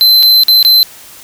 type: tone with dropouts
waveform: square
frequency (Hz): 4076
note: C8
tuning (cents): -46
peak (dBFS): -4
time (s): 0.01-0.83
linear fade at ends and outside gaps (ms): 0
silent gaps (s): 0.227-0.231 / 0.435-0.483 / 0.628-0.649
effects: white hiss -35 dBFS RMS until 1.23 s